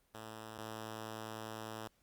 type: tone pair in turn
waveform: 5% pulse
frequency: 110 / 110 Hz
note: A2 / A2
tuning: 0 / 0 cents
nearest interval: unison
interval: 0 cents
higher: neither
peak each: -35 / -32 dBFS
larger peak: second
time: 0.14-0.58 / 0.58-1.88 s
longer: second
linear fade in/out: 5 ms
effects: pink hiss -74 dBFS RMS until 2.02 s + Opus 32 kbps